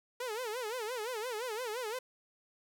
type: tone with vibrato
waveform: sawtooth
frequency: 464.9 Hz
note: A#4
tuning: 5 cents flat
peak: -32 dBFS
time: 0.2-1.99 s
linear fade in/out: 5 ms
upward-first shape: sine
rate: 5.8 Hz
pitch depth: 180 cents each way
effects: none